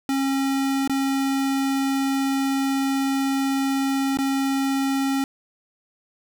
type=tone with dropouts; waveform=square; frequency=271.6 Hz; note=C#4; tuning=35 cents flat; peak=-21 dBFS; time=0.09-5.24 s; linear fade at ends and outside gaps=1 ms; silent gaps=0.876-0.896 / 4.172-4.187 s; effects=none